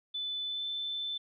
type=tone with pitch glide; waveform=sine; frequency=3500 to 3528 Hz; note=A7 to A7; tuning=-10 to +4 cents; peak=-33 dBFS; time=0.14-1.18 s; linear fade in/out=10 ms; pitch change=+14 cents; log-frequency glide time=0.45-0.65 s; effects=none